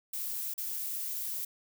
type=noise with dropouts; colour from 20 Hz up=violet; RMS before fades=-36 dBFS; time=0.13-1.45 s; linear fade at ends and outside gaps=5 ms; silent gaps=0.539-0.578 s; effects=none